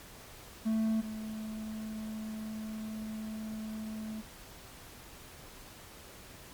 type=tone pair in turn; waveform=triangle; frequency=220.9 / 217.6 Hz; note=A3 / A3; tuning=+7 / -19 cents; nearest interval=unison; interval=26 cents; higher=first; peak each=-25 / -35 dBFS; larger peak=first; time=0.65-1.02 / 1.02-4.22 s; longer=second; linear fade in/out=20 ms; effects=pink hiss -51 dBFS RMS until 6.53 s + MP3 96 kbps